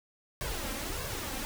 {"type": "noise with flanger", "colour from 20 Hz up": "pink", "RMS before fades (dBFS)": -36, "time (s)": [0.41, 1.45], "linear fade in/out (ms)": 0, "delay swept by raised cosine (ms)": [1.8, 3.8], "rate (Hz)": 1.6, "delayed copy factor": 0.65, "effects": []}